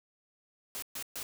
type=noise bursts; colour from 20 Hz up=white; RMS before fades=-39 dBFS; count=3; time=0.75-1.229 s; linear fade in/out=0 ms; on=73 ms; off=130 ms; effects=none